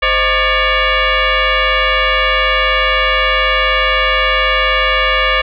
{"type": "tone with frequency modulation", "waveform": "sine", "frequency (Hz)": 523, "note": "C5", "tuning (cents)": -1, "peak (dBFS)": -10, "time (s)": [0.02, 5.42], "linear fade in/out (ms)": 10, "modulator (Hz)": 573, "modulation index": 4.5, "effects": []}